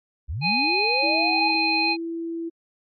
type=linear sweep; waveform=sine; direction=up; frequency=54.9 to 880 Hz; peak=-26 dBFS; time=0.28-1.52 s; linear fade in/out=20 ms
type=harmonic tone; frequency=830.6 Hz; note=G#5; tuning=in tune; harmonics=1 / 3 / 5; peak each=-26 / -22 / -25 dBFS; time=0.41-1.97 s; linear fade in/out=50 ms
type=tone with pitch glide; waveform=sine; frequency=324.8 to 332.6 Hz; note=E4 to E4; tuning=-26 to +16 cents; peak=-27 dBFS; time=1.02-2.5 s; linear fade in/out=20 ms; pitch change=+42 cents; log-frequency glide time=1.82-1.89 s
effects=AAC 48 kbps